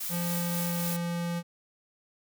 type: noise with tremolo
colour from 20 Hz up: blue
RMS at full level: -34 dBFS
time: 0-0.97 s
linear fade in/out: 10 ms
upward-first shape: sine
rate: 3.7 Hz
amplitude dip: 30%
type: tone with pitch glide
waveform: square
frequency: 173.2 to 171.81 Hz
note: F3 to F3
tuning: -14 to -28 cents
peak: -30 dBFS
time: 0.09-1.43 s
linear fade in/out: 50 ms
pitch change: -14 cents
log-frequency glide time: 0.53-0.93 s
effects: none